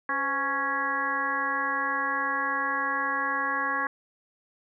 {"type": "harmonic tone with a mistuned harmonic", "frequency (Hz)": 277.2, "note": "C#4", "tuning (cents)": 0, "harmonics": [1, 2, 3, 4, 5, 6, 7], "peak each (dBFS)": [-39, -39, -36, -29, -39, -29, -35], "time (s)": [0.09, 3.87], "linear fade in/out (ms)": 2, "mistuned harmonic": 2, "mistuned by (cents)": -120, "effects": []}